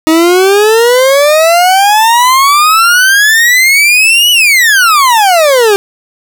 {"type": "exponential two-way sweep", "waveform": "40% pulse", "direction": "up then down", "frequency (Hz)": [313.1, 2985, 390.6], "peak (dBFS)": -3, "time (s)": [0.07, 5.76], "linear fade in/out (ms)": 0, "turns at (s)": 4.31, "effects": []}